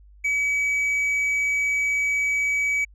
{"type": "tone with tanh clipping", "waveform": "sine", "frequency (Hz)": 2279, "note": "C#7", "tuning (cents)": 47, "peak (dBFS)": -21, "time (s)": [0.24, 2.85], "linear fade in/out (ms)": 10, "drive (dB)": 4, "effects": ["added 50 Hz sine -47 dBFS peak until 2.94 s"]}